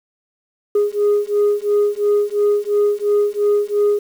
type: beating tone pair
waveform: sine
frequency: 411.4 / 414.3 Hz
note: G#4 / G#4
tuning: -16 / -4 cents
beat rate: 2.9 Hz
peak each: -15 dBFS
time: 0.75-3.99 s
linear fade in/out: 5 ms
effects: tanh soft clip ceiling -10 dBFS + 7-bit